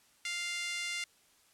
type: tone with high-pass filter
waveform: 5% pulse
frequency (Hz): 698.5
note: F5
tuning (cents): 0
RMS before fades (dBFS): -37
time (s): 0.25-1.04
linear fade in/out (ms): 2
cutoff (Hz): 2000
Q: 3
effects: white hiss -66 dBFS RMS until 1.53 s + low-pass 11000 Hz 12 dB/octave